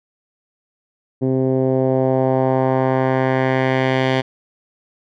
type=tone with low-pass filter sweep; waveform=10% pulse; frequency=131 Hz; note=C3; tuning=2 cents sharp; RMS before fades=-17 dBFS; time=1.21-4.22 s; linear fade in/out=20 ms; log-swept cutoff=340 to 3200 Hz; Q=1.4; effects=none